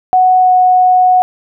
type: tone with pitch glide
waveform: sine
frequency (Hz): 740 to 734.9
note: F#5 to F#5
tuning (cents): 0 to -12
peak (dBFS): -5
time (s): 0.13-1.22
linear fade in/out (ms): 0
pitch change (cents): -12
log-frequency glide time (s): 0.4-0.51
effects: none